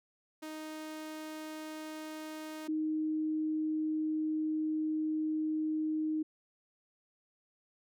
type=tone pair in turn; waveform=sawtooth / sine; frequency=311.1 / 311.1 Hz; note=D#4 / D#4; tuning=0 / 0 cents; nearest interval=unison; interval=0 cents; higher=neither; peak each=-37 / -30 dBFS; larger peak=second; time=0.42-2.68 / 2.68-6.23 s; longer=second; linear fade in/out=10 ms; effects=none